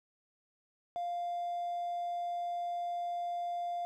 triangle tone with hard clipping, 698.5 Hz, F5, in tune, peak -34 dBFS, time 0.96-3.85 s, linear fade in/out 0 ms, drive 4 dB, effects none

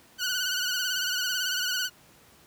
15% pulse tone with vibrato, 1480 Hz, F#6, in tune, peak -20 dBFS, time 0.18-1.9 s, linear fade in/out 50 ms, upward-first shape sine, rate 18 Hz, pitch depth 59 cents each way, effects pink hiss -56 dBFS RMS until 2.46 s + high-pass 80 Hz 12 dB/octave

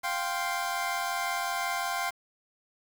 25% pulse chord, F suspended second, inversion none, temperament equal, 698.5 / 784 / 1046.5 Hz, F5 / G5 / C6, 0 / 0 / 0 cents, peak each -30 dBFS, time 0.03-2.11 s, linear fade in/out 20 ms, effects 8-bit

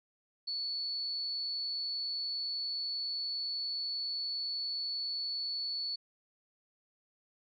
sine tone with amplitude modulation, 4435 Hz, C#8, in tune, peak -32 dBFS, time 0.47-5.96 s, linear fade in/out 10 ms, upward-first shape sine, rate 167 Hz, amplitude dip 25%, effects MP3 96 kbps

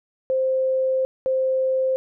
sine tone bursts at uneven times, 523.3 Hz, C5, in tune, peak -18 dBFS, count 2, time 0.3-1.05 / 1.26-1.96 s, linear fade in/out 0 ms, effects none

